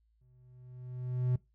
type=tone with exponential growth; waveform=triangle; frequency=125.4 Hz; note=B2; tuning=27 cents sharp; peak=-23 dBFS; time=0.21-1.36 s; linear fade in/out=5 ms; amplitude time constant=250 ms; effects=noise-tail reverb RT60 0.2 s tail -20 dB re dry + added 55 Hz sine -68 dBFS peak until 1.54 s